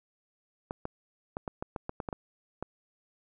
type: clicks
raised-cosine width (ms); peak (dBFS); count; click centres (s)
1; -20; 11; 0.709 / 0.854 / 1.369 / 1.478 / 1.625 / 1.762 / 1.894 / 2.002 / 2.088 / 2.128 / 2.626
effects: none